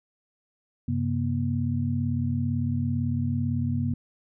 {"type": "tone cluster", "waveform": "sine", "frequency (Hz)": [95.5, 133.4, 239.5], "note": ["G2", "C3", "A#3"], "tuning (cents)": [-45, 34, 47], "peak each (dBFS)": -28, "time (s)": [0.88, 3.94], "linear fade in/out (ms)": 5, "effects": []}